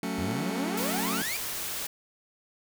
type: chord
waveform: sawtooth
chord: F# minor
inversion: none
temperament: just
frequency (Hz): 185 / 222 / 277.5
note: F#3 / A3 / C#4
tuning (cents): 0 / +16 / +2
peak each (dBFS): -30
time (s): 0.03-1.22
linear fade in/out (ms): 2
type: exponential sweep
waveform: sawtooth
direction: up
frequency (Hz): 78 to 2489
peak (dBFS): -29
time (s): 0.18-1.37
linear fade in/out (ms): 5
type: noise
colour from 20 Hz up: white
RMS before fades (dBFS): -34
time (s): 0.77-1.87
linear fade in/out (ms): 5
effects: none